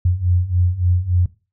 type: beating tone pair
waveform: sine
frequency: 87.31 / 90.81 Hz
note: F2 / F#2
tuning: 0 / -32 cents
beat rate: 3.5 Hz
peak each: -19 / -16 dBFS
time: 0.05-1.26 s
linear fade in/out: 5 ms
effects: noise-tail reverb RT60 0.3 s tail -18 dB re dry